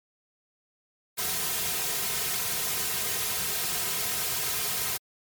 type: noise with comb filter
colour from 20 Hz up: white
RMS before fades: -29 dBFS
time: 1.17-4.98 s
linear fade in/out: 20 ms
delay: 3.5 ms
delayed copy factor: -0.95
effects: MP3 96 kbps